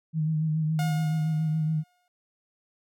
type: tone with vibrato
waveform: sine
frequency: 156.5 Hz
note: D#3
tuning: 10 cents sharp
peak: -23 dBFS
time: 0.13-1.84 s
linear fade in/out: 50 ms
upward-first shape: sine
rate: 7.1 Hz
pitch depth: 36 cents each way
type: tone with exponential decay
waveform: sawtooth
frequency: 717 Hz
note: F5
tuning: 45 cents sharp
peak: -27 dBFS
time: 0.79-2.08 s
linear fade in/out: 1 ms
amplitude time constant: 280 ms
effects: none